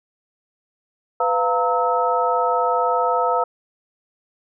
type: tone cluster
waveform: sine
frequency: 499.4 / 696 / 921 / 1293 Hz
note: B4 / F5 / A#5 / E6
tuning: +19 / -6 / -21 / -34 cents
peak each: -22 dBFS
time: 1.2-3.44 s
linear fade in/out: 5 ms
effects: none